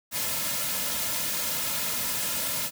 white noise with comb filter, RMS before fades -29 dBFS, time 0.11-2.71 s, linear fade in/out 50 ms, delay 2.6 ms, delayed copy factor -0.65, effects none

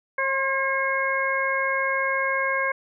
harmonic tone with a mistuned harmonic, 540 Hz, C#5, 45 cents flat, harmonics 1 / 2 / 3 / 4, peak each -28 / -27 / -26 / -27 dBFS, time 0.18-2.72 s, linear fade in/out 5 ms, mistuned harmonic 2, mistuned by -23 cents, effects none

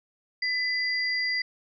sine tone pair together, 2005 / 4769 Hz, B6 / D8, +26 / +26 cents, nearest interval octave + minor third, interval 1500 cents, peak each -26 / -30 dBFS, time 0.42-1.42 s, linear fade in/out 5 ms, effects none

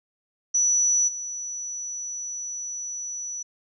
sine tone with level steps, 5920 Hz, F#8, in tune, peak -18 / -30 dBFS, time 0.54-3.43 s, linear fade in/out 10 ms, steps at 1.07 s, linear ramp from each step 20 ms, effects none

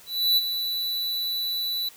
square tone with ADSR envelope, 3962 Hz, B7, 5 cents sharp, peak -17 dBFS, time 0.06-1.89 s, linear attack 310 ms, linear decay 32 ms, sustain -9 dB, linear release 6 ms, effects white hiss -50 dBFS RMS until 1.96 s

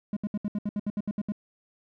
triangle tone bursts, 206.6 Hz, G#3, 9 cents flat, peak -24 dBFS, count 12, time 0.13-1.321 s, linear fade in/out 2 ms, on 36 ms, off 69 ms, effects none

